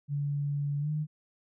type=tone with pitch glide; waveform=sine; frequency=143.6 to 152.14 Hz; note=D3 to D#3; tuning=-39 to -39 cents; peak=-28 dBFS; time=0.08-1.07 s; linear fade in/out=50 ms; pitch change=+100 cents; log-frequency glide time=0.79-0.9 s; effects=none